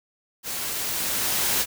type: noise with level ramp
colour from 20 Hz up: white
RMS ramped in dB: -31 to -22 dBFS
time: 0.43-1.66 s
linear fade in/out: 50 ms
effects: none